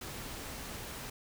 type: noise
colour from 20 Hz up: pink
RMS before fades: -43 dBFS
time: 0.01-1.1 s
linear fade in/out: 5 ms
effects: none